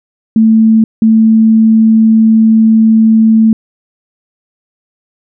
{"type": "tone bursts at uneven times", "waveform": "sine", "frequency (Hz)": 221.8, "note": "A3", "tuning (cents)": 14, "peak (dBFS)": -3, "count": 2, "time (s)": [[0.36, 0.84], [1.02, 3.53]], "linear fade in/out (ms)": 2, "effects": []}